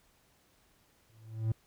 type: tone with exponential growth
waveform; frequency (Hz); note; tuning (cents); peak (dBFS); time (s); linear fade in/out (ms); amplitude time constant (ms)
triangle; 111.1; A2; +17; -23; 1.09-1.52; 5; 92
effects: pink hiss -68 dBFS RMS until 1.66 s